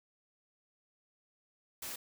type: noise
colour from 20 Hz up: white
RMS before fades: -42 dBFS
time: 1.82-1.96 s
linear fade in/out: 5 ms
effects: none